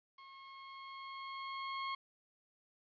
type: tone with level ramp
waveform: sawtooth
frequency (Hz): 1083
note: C#6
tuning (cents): -41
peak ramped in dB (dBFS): -50 to -33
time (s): 0.18-1.95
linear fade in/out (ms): 5
effects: resampled to 11025 Hz + 12-bit